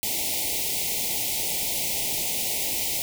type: band-stop noise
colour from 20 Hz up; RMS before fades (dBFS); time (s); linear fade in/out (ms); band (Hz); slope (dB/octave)
white; -27; 0.03-3.02; 0; 910 to 2000; 96
effects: none